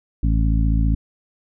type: harmonic tone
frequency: 55 Hz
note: A1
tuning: in tune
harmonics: 1 / 2 / 3 / 4 / 5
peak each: -16 / -23 / -25 / -28 / -28 dBFS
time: 0.23-0.95 s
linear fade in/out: 5 ms
effects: none